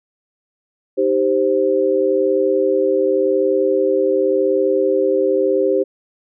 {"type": "chord", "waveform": "sine", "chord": "C minor", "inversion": "first", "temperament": "equal", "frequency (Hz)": [311.1, 392, 523.3], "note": ["Eb4", "G4", "C5"], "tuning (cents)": [0, 0, 0], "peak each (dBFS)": [-22, -16, -17], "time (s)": [0.97, 5.84], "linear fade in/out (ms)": 20, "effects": []}